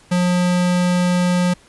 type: tone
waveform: square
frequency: 178.7 Hz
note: F3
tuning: 40 cents sharp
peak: -15 dBFS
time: 0.11-1.54 s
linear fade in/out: 10 ms
effects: pink hiss -50 dBFS RMS until 1.68 s + resampled to 24000 Hz